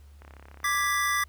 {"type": "click train", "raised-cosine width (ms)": 0.5, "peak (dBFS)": -33, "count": 23, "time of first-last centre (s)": [0.22, 0.867], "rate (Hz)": 34}
{"type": "chord", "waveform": "square", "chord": "G# diminished", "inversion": "second", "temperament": "equal", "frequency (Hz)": [1174.7, 1661.2, 1975.5], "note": ["D6", "G#6", "B6"], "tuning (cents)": [0, 0, 0], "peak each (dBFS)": [-28, -33, -28], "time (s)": [0.64, 1.24], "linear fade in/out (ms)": 5}
{"effects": ["added 72 Hz sine -48 dBFS peak until 1.28 s", "pink hiss -64 dBFS RMS until 1.28 s"]}